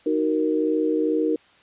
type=chord; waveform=sine; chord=D# minor; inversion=none; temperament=just; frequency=311.1 / 373.4 / 466.7 Hz; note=D#4 / F#4 / A#4; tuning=0 / +16 / +2 cents; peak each=-22 / -27 / -23 dBFS; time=0.06-1.36 s; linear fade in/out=5 ms; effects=white hiss -55 dBFS RMS until 1.62 s + resampled to 8000 Hz